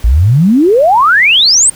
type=exponential sweep; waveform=sine; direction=up; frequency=51.91 to 8870 Hz; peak=-4 dBFS; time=0.04-1.7 s; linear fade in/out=5 ms; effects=pink hiss -36 dBFS RMS until 1.75 s